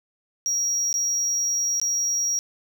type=tone with dropouts; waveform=triangle; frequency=5670 Hz; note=F8; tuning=25 cents sharp; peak=-20 dBFS; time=0.46-2.39 s; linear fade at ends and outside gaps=0 ms; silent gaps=0.928-0.941 / 1.799-1.815 s; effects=none